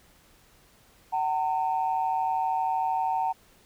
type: tone pair together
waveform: sine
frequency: 757.2 / 910 Hz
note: F#5 / A#5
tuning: +40 / -42 cents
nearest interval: minor third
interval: 318 cents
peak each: -26 dBFS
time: 1.12-3.33 s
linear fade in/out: 20 ms
effects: tanh soft clip ceiling -17 dBFS + pink hiss -59 dBFS RMS until 3.65 s